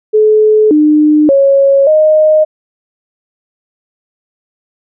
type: tone with pitch steps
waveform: sine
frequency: 429.6 / 302.5 / 551 / 619 Hz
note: A4 / D#4 / C#5 / D#5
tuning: -41 / -49 / -11 / -9 cents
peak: -4 dBFS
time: 0.13-2.45 s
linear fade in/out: 20 ms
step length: 580 ms
effects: none